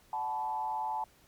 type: tone with frequency modulation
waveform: sine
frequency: 870 Hz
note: A5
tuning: 20 cents flat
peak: -31 dBFS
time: 0.13-1.04 s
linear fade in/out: 2 ms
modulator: 125 Hz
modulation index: 0.82
effects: pink hiss -63 dBFS RMS until 1.27 s + MP3 96 kbps